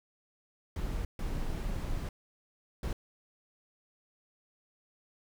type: noise bursts at uneven times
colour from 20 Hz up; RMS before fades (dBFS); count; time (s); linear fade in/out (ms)
brown; -34; 3; 0.76-1.05 / 1.19-2.09 / 2.83-2.93; 2
effects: none